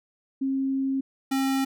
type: tone pair in turn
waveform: sine / square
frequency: 268.8 / 268.8 Hz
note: C4 / C4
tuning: +47 / +47 cents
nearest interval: unison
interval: 0 cents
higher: neither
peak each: -23 dBFS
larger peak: neither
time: 0.41-1.01 / 1.31-1.65 s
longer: first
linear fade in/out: 10 ms
effects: none